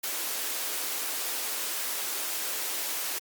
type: high-pass noise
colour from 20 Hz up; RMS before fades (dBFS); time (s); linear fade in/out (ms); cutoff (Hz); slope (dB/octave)
white; -32; 0.03-3.19; 10; 290; 24
effects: Opus 48 kbps